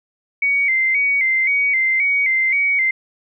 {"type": "tone with vibrato", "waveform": "sine", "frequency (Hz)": 2164, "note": "C#7", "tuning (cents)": -42, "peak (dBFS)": -14, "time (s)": [0.42, 2.91], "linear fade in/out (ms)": 5, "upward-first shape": "square", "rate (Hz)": 1.9, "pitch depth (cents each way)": 67, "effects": []}